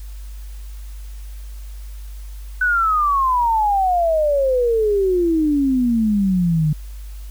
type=exponential sweep; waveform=sine; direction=down; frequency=1512 to 148.7 Hz; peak=-14 dBFS; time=2.61-6.73 s; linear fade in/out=5 ms; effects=added 50 Hz sine -30 dBFS peak until 7.3 s + white hiss -49 dBFS RMS until 7.3 s